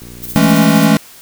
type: click train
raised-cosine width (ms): 3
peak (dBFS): -22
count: 32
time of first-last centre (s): 0.02-0.537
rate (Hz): 60
type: noise with tremolo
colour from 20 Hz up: violet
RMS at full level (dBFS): -24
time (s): 0.22-0.87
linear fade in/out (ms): 20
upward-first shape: sine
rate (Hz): 15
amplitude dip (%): 65
type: chord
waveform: square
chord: A major seventh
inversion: second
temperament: equal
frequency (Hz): 164.81 / 207.7 / 220 / 277.2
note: E3 / G#3 / A3 / C#4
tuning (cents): 0 / 0 / 0 / 0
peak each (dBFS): -14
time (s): 0.36-0.97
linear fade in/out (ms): 0
effects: white hiss -39 dBFS RMS until 1.21 s